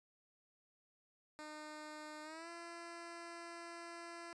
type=tone with pitch glide; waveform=10% pulse; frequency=304.6 to 339.9 Hz; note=D#4 to F4; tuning=-37 to -47 cents; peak=-40 dBFS; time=1.39-4.33 s; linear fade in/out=0 ms; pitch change=+190 cents; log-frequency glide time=2.23-2.49 s; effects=resampled to 22050 Hz